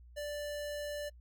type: tone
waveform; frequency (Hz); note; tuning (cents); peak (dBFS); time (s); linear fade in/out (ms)
square; 587.3; D5; 0; -38; 0.16-1.1; 20
effects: noise-tail reverb RT60 0.1 s tail -25 dB re dry + added 60 Hz sine -53 dBFS peak until 1.2 s